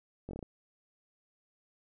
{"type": "slowing click train", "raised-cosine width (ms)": 2, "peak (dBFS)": -28, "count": 6, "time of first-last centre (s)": [0.29, 0.428], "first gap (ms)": 20, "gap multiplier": 1.16, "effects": []}